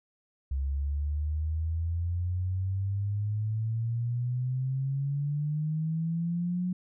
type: exponential sweep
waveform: sine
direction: up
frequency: 67 to 182.9 Hz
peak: -27 dBFS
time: 0.51-6.73 s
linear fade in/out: 5 ms
effects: none